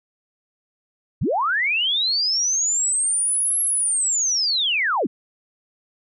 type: linear two-way sweep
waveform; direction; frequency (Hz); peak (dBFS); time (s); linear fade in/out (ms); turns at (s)
sine; up then down; 67.8 to 11280 to 160.4; -18; 1.21-5.07; 10; 3.61
effects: none